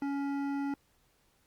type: tone with hard clipping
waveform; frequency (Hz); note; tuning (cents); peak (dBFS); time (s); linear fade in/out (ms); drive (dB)
triangle; 280.1; C#4; +18; -33; 0.02-0.74; 2; 16
effects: pink hiss -70 dBFS RMS until 1.46 s + Opus 48 kbps